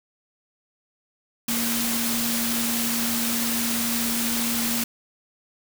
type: tone in noise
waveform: sine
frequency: 233.1 Hz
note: A#3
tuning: in tune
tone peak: -27 dBFS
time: 1.48-4.84 s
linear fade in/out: 5 ms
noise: white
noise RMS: -26 dBFS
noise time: 1.48-4.84 s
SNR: -4 dB
effects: none